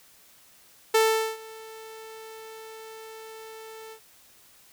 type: tone with ADSR envelope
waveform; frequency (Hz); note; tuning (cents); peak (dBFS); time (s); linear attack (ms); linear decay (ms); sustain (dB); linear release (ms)
sawtooth; 442.7; A4; +11; -13; 0.94-4; 8; 420; -24; 79
effects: white hiss -56 dBFS RMS until 4.72 s